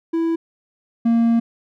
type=tone pair in turn; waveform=triangle; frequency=330 / 231.4 Hz; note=E4 / A#3; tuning=+2 / -13 cents; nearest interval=tritone; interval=615 cents; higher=first; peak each=-15 / -11 dBFS; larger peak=second; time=0.13-0.36 / 1.05-1.4 s; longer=second; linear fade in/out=10 ms; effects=none